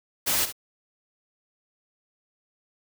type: noise with echo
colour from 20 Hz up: white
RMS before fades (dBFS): -24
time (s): 0.26-0.46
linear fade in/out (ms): 20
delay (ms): 66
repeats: 1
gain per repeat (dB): -11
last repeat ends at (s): 0.526
effects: none